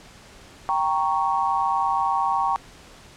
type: chord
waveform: sine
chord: G diminished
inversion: none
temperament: equal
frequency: 784 / 932.3 / 1108.7 Hz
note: G5 / Bb5 / Db6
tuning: 0 / 0 / 0 cents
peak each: -24 dBFS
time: 0.69-2.56 s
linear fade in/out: 0 ms
effects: pink hiss -47 dBFS RMS until 3.16 s + low-pass 8000 Hz 12 dB/octave